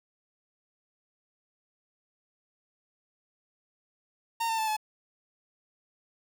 45% pulse tone with pitch steps, 918 / 898.1 / 878.6 / 859.5 Hz, A#5 / A5 / A5 / A5, -27 / +35 / -3 / -41 cents, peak -27 dBFS, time 4.4-4.768 s, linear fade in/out 10 ms, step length 92 ms, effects 9-bit

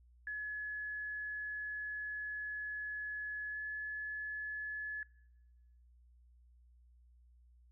sine tone with pitch glide, 1700 to 1710.8 Hz, G#6 to A6, +40 to -49 cents, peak -38 dBFS, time 0.27-5.03 s, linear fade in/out 2 ms, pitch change +11 cents, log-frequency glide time 3.51-3.57 s, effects noise-tail reverb RT60 1.0 s tail -24 dB re dry + added 60 Hz sine -61 dBFS peak until 7.71 s

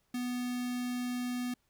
square tone with notch filter, 246.9 Hz, B3, in tune, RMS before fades -35 dBFS, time 0.14-1.54 s, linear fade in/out 5 ms, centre 890 Hz, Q 1.3, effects pink hiss -75 dBFS RMS until 1.69 s

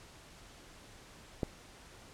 click, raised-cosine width 2 ms, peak -18 dBFS, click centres 1.432 s, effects pink hiss -55 dBFS RMS until 2.13 s + low-pass 9000 Hz 12 dB/octave

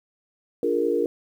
sine chord, Bb dominant seventh, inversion first, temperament equal with one note detuned, 293.7 / 352.1 / 415.3 / 466.2 Hz, D4 / F4 / Ab4 / Bb4, 0 / +14 / 0 / 0 cents, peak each -28 / -26 / -27 / -23 dBFS, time 0.63-1.06 s, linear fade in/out 2 ms, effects 9-bit

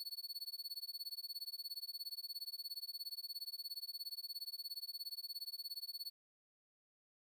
45% pulse tone with tremolo, 4425 Hz, C#8, 4 cents flat, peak -40 dBFS, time 0-6.1 s, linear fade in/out 0 ms, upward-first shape sine, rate 17 Hz, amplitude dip 100%, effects 13-bit

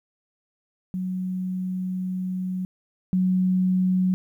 sine tone pair in turn, 184.8 / 184.8 Hz, F#3 / F#3, -2 / -2 cents, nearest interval unison, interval 0 cents, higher neither, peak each -25 / -18 dBFS, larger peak second, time 0.94-2.65 / 3.13-4.14 s, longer first, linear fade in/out 0 ms, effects 10-bit

